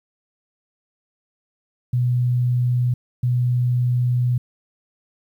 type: tone pair in turn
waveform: sine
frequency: 123.47 / 123.47 Hz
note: B2 / B2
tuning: 0 / 0 cents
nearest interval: unison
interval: 0 cents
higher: neither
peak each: -16 dBFS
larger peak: neither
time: 1.93-2.94 / 3.23-4.38 s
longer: second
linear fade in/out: 5 ms
effects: 9-bit